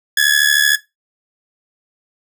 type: tone with amplitude modulation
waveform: sawtooth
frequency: 1696 Hz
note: G#6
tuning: 36 cents sharp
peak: -4 dBFS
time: 0.17-0.76 s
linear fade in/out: 5 ms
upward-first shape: sine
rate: 73.2 Hz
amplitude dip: 75%
effects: noise-tail reverb RT60 0.2 s tail -17 dB re dry